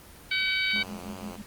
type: harmonic tone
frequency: 759 Hz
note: F#5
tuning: 44 cents sharp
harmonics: 2 / 3 / 4 / 5 / 6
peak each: -33 / -26 / -33 / -32 / -34 dBFS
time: 0.31-0.83 s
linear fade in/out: 5 ms
type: tone with tremolo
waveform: sine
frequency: 207.7 Hz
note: G#3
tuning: in tune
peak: -34 dBFS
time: 0.73-1.42 s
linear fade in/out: 5 ms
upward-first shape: sine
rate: 6.1 Hz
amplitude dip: 95%
type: tone with vibrato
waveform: 5% pulse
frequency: 91 Hz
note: F#2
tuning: 28 cents flat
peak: -29 dBFS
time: 0.75-1.37 s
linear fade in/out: 10 ms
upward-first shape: triangle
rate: 3.1 Hz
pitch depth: 51 cents each way
effects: pink hiss -49 dBFS RMS until 1.46 s + Opus 24 kbps